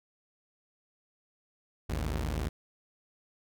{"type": "tone pair together", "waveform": "sawtooth", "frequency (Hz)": [54.24, 76.7], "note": ["A1", "D#2"], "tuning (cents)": [-24, -24], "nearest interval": "tritone", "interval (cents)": 600, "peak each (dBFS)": [-29, -30], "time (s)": [1.89, 2.49], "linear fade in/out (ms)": 10, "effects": []}